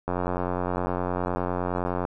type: click train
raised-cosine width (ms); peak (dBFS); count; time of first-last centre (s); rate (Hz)
1; -13; 178; 0.08-2.051; 89.8
effects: none